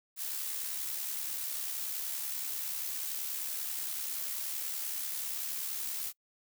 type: noise with amplitude modulation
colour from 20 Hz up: blue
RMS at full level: -35 dBFS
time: 0.16-6.13 s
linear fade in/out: 50 ms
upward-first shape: sine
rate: 70.4 Hz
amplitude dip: 40%
effects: noise-tail reverb RT60 0.1 s tail -25 dB re dry